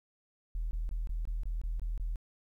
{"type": "tone bursts", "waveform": "sine", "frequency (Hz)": 40.38, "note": "E1", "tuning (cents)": -35, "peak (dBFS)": -30, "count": 9, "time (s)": [0.55, 2.158], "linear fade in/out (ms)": 0, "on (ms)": 160, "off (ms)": 21, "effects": ["tanh soft clip ceiling -28 dBFS", "12-bit"]}